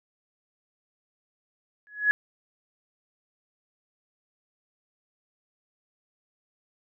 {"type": "tone with exponential growth", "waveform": "sine", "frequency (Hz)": 1685, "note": "G#6", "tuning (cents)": 25, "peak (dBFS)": -14, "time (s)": [1.87, 2.11], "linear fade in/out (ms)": 0, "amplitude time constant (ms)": 51, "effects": []}